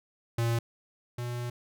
square tone pair in turn, 116.54 / 121.18 Hz, A#2 / B2, 0 / -32 cents, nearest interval minor second, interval 68 cents, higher second, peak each -26 / -33 dBFS, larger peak first, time 0.38-0.59 / 1.18-1.5 s, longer second, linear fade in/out 5 ms, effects none

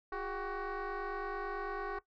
sine tone with frequency modulation, 355.5 Hz, F4, 31 cents sharp, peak -34 dBFS, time 0.12-1.99 s, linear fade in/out 5 ms, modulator 380 Hz, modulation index 3.2, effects noise-tail reverb RT60 0.1 s tail -18 dB re dry + tanh soft clip ceiling -34 dBFS

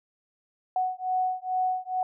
sine beating tone pair, 740 / 742.3 Hz, F#5 / F#5, 0 / +5 cents, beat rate 2.3 Hz, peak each -28 dBFS, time 0.76-2.03 s, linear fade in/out 2 ms, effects none

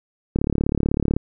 click train, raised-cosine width 3 ms, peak -7 dBFS, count 30, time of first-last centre 0.36-1.166 s, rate 36 Hz, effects none

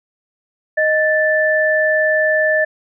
sine tone pair together, 622.3 / 1760 Hz, D#5 / A6, 0 / 0 cents, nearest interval octave + tritone, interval 1800 cents, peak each -15 dBFS, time 0.77-2.65 s, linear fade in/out 10 ms, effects none

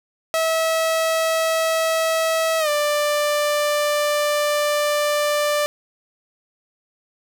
sawtooth tone with pitch glide, 648 to 590.8 Hz, E5 to D5, -30 to +10 cents, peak -14 dBFS, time 0.34-5.66 s, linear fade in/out 0 ms, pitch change -160 cents, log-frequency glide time 2.59-2.69 s, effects none

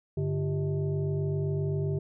sine tone with frequency modulation, 146.83 Hz, D3, in tune, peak -26 dBFS, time 0.17-1.99 s, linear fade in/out 5 ms, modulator 246 Hz, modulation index 1, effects none

